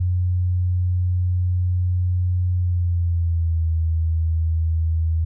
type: tone with pitch glide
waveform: sine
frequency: 90 to 81.11 Hz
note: F#2 to E2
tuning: -47 to -27 cents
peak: -17 dBFS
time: 0-5.25 s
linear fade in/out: 10 ms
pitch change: -180 cents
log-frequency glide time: 2.53-3.68 s
effects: none